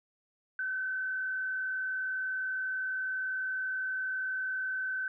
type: tone with frequency modulation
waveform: sine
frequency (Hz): 1527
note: G6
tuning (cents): -46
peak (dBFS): -31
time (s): 0.59-5.08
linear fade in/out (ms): 2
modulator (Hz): 39.9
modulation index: 0.54
effects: none